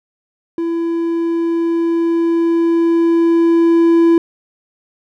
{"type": "tone with level ramp", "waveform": "triangle", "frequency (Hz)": 334.7, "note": "E4", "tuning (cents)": 26, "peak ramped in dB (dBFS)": [-14, -5], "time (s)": [0.58, 4.18], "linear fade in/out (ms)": 2, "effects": []}